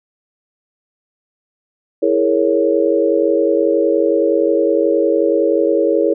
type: chord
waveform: sine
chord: A# half-diminished seventh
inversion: second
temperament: equal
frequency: 329.6 / 415.3 / 466.2 / 554.4 Hz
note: E4 / G#4 / A#4 / C#5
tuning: 0 / 0 / 0 / 0 cents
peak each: -17 dBFS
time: 2.02-6.14 s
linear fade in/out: 10 ms
effects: none